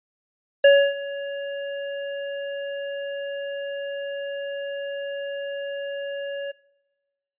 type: tone with ADSR envelope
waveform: square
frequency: 561 Hz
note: C#5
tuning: 21 cents sharp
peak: -10 dBFS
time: 0.64-6.52 s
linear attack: 6 ms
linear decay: 290 ms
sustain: -19 dB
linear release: 14 ms
effects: noise-tail reverb RT60 1.0 s tail -22 dB re dry + resampled to 8000 Hz